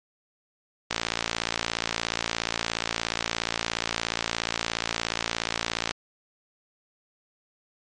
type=click train; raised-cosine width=0.2 ms; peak=-7 dBFS; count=286; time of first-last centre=0.91-5.91 s; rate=57 Hz; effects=MP3 48 kbps